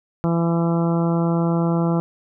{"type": "harmonic tone", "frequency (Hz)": 168.1, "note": "E3", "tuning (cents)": 34, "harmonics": [1, 2, 3, 4, 5, 6, 7, 8], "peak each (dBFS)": [-18, -24, -28, -30, -32, -34, -35, -36], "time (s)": [0.24, 2], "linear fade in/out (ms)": 0, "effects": []}